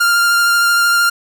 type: tone with vibrato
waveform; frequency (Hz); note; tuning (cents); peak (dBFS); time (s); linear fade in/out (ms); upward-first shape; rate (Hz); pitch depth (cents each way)
45% pulse; 1396.9; F6; 0; -10; 0-1.1; 10; sine; 13; 13
effects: none